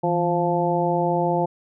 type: harmonic tone with a mistuned harmonic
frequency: 174.61 Hz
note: F3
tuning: in tune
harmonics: 1 / 2 / 3 / 4 / 5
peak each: -25 / -25 / -25 / -25 / -25 dBFS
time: 0.03-1.46 s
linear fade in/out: 10 ms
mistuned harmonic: 1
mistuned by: -97 cents
effects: none